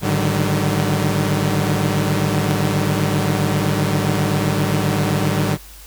sawtooth tone cluster, 104.6 / 146.2 / 153.8 / 190.5 Hz, G#2 / D3 / D#3 / G3, +13 / -7 / -20 / -49 cents, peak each -18 dBFS, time 0.01-5.58 s, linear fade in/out 50 ms, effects added 50 Hz sine -40 dBFS peak until 5.86 s + white hiss -42 dBFS RMS until 5.86 s

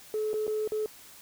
sine tone with dropouts, 429.7 Hz, A4, 41 cents flat, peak -26 dBFS, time 0.14-0.86 s, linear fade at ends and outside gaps 1 ms, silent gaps 0.332-0.34 / 0.468-0.478 / 0.676-0.72 s, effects tanh soft clip ceiling -23 dBFS + white hiss -51 dBFS RMS until 1.21 s

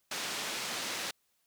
white band-pass noise, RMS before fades -37 dBFS, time 0.11-1.11 s, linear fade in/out 5 ms, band 180 to 5400 Hz, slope 12 dB/octave, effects white hiss -75 dBFS RMS until 1.46 s

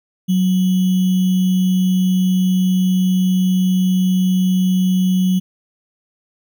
sine tone with sample-and-hold, 185 Hz, F#3, in tune, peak -12 dBFS, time 0.28-5.4 s, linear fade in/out 20 ms, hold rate 3150 Hz, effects none

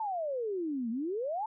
sine exponential two-way sweep, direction down then up, 908 to 220 to 908 Hz, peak -31 dBFS, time 0-1.46 s, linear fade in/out 5 ms, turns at 0.9 s, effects none

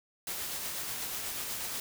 white noise with tremolo, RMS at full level -36 dBFS, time 0.27-1.8 s, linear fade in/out 2 ms, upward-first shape sine, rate 8.2 Hz, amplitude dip 25%, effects none

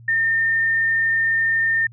sine tone, 1814 Hz, A#6, 48 cents flat, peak -16 dBFS, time 0.08-1.87 s, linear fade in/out 5 ms, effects added 116 Hz sine -41 dBFS peak until 1.92 s

